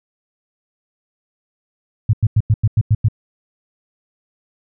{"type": "tone bursts", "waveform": "sine", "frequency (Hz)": 108.2, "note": "A2", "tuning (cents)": -29, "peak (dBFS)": -9, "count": 8, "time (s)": [2.09, 3.085], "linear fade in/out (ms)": 5, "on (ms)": 43, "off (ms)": 93, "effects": []}